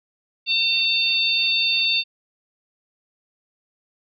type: harmonic tone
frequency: 903 Hz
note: A5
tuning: 45 cents sharp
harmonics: 3 / 4 / 5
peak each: -21 / -22 / -23 dBFS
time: 0.46-2.04 s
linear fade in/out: 50 ms
effects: none